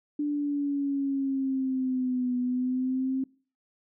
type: linear two-way sweep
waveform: sine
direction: down then up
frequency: 294.9 to 247.4 to 265.6 Hz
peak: -25 dBFS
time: 0.19-3.24 s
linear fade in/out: 5 ms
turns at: 2.37 s
effects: noise-tail reverb RT60 0.4 s tail -23 dB re dry